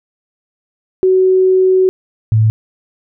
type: tone pair in turn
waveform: sine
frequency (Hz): 374.3 / 109.84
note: F#4 / A2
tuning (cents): +20 / -3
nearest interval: octave + major sixth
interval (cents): 2123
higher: first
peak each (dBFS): -7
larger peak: neither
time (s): 1.03-1.89 / 2.32-2.5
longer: first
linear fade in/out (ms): 0
effects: none